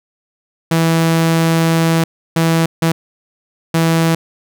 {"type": "tone bursts at uneven times", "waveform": "sawtooth", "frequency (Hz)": 164.1, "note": "E3", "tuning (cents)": -8, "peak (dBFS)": -7, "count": 4, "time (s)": [[0.71, 2.04], [2.36, 2.66], [2.82, 2.92], [3.74, 4.15]], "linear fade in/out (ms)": 5, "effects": []}